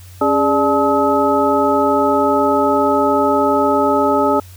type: tone cluster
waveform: sine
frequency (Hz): 275.7 / 412.5 / 590 / 862 / 1280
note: C#4 / G#4 / D5 / A5 / D#6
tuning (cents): -9 / -12 / +8 / -36 / +49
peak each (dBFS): -18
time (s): 0.21-4.4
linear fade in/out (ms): 5
effects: added 91 Hz sine -36 dBFS peak until 4.56 s + white hiss -45 dBFS RMS until 4.56 s